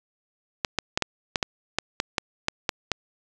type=clicks; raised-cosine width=0.2 ms; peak=-5 dBFS; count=12; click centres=0.648 / 0.787 / 0.975 / 1.023 / 1.358 / 1.428 / 1.786 / 2.001 / 2.182 / 2.484 / 2.692 / 2.917 s; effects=resampled to 22050 Hz + 7-bit